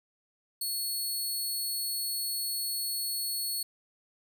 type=tone; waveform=15% pulse; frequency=4380 Hz; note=C#8; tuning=22 cents flat; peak=-24 dBFS; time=0.61-3.63 s; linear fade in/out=5 ms; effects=none